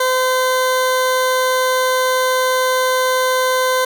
20% pulse tone, 513 Hz, C5, 34 cents flat, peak -9 dBFS, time 0-3.85 s, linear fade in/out 5 ms, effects none

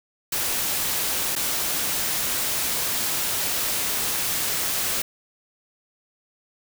white noise with dropouts, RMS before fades -25 dBFS, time 0.32-5.02 s, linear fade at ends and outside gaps 5 ms, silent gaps 1.354-1.361 s, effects none

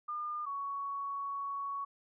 sine tone pair in turn, 1208 / 1116.9 Hz, D6 / C#6, +48 / +13 cents, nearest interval minor second, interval 135 cents, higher first, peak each -35 / -35 dBFS, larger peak neither, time 0.08-0.46 / 0.46-1.85 s, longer second, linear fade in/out 10 ms, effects none

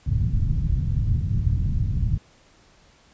white low-pass noise, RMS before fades -22 dBFS, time 0.06-2.18 s, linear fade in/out 5 ms, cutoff 130 Hz, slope 24 dB/octave, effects pink hiss -56 dBFS RMS until 3.13 s + resampled to 16000 Hz

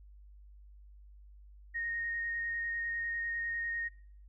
sine tone with vibrato, 1858 Hz, A#6, 6 cents flat, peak -33 dBFS, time 1.74-3.89 s, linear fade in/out 20 ms, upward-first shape square, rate 10 Hz, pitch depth 8 cents each way, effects noise-tail reverb RT60 0.6 s tail -26 dB re dry + added 50 Hz sine -52 dBFS peak until 4.28 s

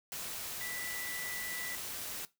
sine tone in noise, 1975.5 Hz, B6, in tune, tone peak -41 dBFS, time 0.61-1.75 s, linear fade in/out 0 ms, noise white, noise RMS -41 dBFS, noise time 0.12-2.25 s, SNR -3 dB, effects noise-tail reverb RT60 0.2 s tail -18 dB re dry

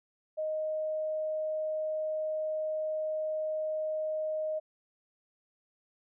sine tone, 622.3 Hz, D#5, in tune, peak -30 dBFS, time 0.37-4.6 s, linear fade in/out 20 ms, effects none

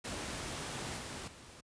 pink noise with level steps, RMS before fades -40 / -43 / -53 dBFS, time 0.04-1.61 s, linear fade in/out 10 ms, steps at 0.98 / 1.27 s, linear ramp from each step 10 ms, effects high-pass 60 Hz 12 dB/octave + resampled to 22050 Hz

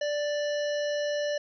harmonic tone with a mistuned harmonic, 587.3 Hz, D5, in tune, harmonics 1 / 3 / 5 / 7 / 9 / 10, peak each -27 / -37 / -41 / -44 / -46 / -47 dBFS, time 0.01-1.38 s, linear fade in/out 5 ms, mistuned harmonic 9, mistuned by +35 cents, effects none

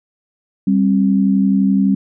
sine tone pair together, 196 / 267.7 Hz, G3 / C4, 0 / +40 cents, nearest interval perfect fourth, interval 540 cents, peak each -12 / -16 dBFS, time 0.67-1.95 s, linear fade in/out 5 ms, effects none

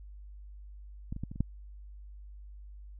clicks, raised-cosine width 5 ms, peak -24 / -28 / -22 / -28 / -30 / -15 dBFS, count 6, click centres 1.125 / 1.164 / 1.236 / 1.315 / 1.359 / 1.406 s, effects added 50 Hz sine -45 dBFS peak until 2.99 s

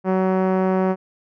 5% pulse tone with low-pass filter, 187.7 Hz, F#3, 25 cents sharp, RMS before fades -19 dBFS, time 0.04-0.96 s, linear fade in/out 50 ms, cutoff 550 Hz, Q 0.55, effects none

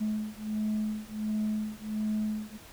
sine beating tone pair, 213.6 / 215 Hz, G#3 / A3, +49 / -40 cents, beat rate 1.4 Hz, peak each -31 dBFS, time 0-2.58 s, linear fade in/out 20 ms, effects tanh soft clip ceiling -24 dBFS + pink hiss -51 dBFS RMS until 2.72 s

